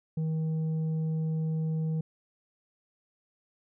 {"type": "tone with tanh clipping", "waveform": "triangle", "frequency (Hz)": 158.9, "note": "D#3", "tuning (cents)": 37, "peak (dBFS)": -28, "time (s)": [0.17, 2.01], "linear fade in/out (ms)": 5, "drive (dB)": 9, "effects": []}